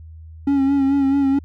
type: tone with vibrato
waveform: triangle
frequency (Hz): 275.4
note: C#4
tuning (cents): -11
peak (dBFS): -12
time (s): 0.47-1.39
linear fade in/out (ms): 5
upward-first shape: sine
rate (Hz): 4.6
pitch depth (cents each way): 39
effects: added 80 Hz sine -36 dBFS peak until 1.44 s